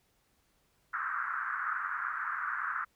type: band-pass noise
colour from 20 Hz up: pink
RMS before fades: -35 dBFS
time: 0.93-2.85 s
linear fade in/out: 10 ms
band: 1200 to 1600 Hz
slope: 48 dB/octave
effects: pink hiss -72 dBFS RMS until 2.95 s